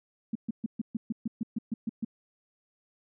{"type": "tone bursts", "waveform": "sine", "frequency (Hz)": 224.2, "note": "A3", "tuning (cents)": 33, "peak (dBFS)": -27, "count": 12, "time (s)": [0.33, 2.048], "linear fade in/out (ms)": 5, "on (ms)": 24, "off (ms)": 130, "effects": []}